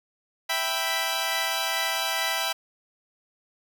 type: chord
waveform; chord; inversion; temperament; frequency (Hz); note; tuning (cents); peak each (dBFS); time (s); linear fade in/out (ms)
10% pulse; E minor; none; equal; 659.3 / 784 / 987.8; E5 / G5 / B5; 0 / 0 / 0; -21; 0.49-2.53; 10
effects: none